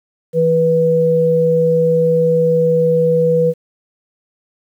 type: tone pair together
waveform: sine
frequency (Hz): 163.52 / 490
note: E3 / B4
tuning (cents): -14 / -14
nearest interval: octave + perfect fifth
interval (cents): 1900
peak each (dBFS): -17 / -11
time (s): 0.33-3.54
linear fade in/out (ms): 50
effects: 8-bit